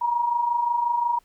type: tone pair together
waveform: sine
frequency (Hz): 929.4 / 955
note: A#5 / A#5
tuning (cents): -5 / +42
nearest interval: unison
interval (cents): 47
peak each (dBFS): -28 / -21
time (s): 0.01-1.19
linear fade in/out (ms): 10
effects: pink hiss -63 dBFS RMS until 1.24 s